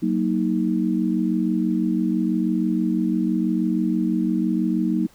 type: tone cluster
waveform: sine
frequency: 187.3 / 233.4 / 314.3 Hz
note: F#3 / A#3 / D#4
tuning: +21 / +2 / +18 cents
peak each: -23 dBFS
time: 0.02-5.07 s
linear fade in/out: 10 ms
effects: pink hiss -54 dBFS RMS until 5.14 s